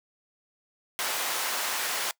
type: high-pass noise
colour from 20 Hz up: pink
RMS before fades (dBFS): -30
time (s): 0.99-2.11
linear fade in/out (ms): 0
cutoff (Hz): 800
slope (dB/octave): 12
effects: noise-tail reverb RT60 0.1 s tail -22 dB re dry